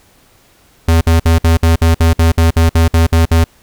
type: tone bursts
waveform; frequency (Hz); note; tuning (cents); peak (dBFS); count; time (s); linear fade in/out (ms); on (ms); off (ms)
square; 82.41; E2; 0; -7; 14; 0.88-3.441; 5; 130; 57
effects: pink hiss -49 dBFS RMS until 3.62 s